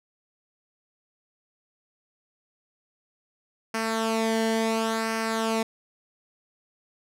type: tone with flanger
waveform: sawtooth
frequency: 223.8 Hz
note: A3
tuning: 30 cents sharp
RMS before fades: -26 dBFS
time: 3.74-5.63 s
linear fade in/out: 5 ms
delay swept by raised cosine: 0.27 to 0.8 ms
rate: 0.71 Hz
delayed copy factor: -0.65
effects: low-pass 11000 Hz 12 dB/octave